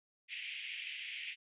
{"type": "band-pass noise", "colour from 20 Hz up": "white", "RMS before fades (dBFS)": -44, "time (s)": [0.28, 1.36], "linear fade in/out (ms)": 50, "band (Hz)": [2100, 3100], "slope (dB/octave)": 48, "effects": ["resampled to 8000 Hz"]}